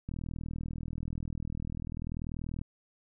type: click train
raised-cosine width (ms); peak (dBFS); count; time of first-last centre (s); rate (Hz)
5; -25; 103; 0.09-2.615; 40.4
effects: none